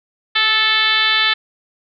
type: tone with frequency modulation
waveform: sine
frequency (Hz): 2637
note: E7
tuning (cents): 0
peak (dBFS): -12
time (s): 0.35-1.34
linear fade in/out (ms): 10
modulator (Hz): 443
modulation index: 3
effects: none